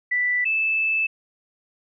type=tone pair in turn; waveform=sine; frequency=1975.5 / 2627 Hz; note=B6 / E7; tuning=0 / -7 cents; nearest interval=perfect fourth; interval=493 cents; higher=second; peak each=-19 dBFS; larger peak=neither; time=0.11-0.45 / 0.45-1.07 s; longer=second; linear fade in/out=10 ms; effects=none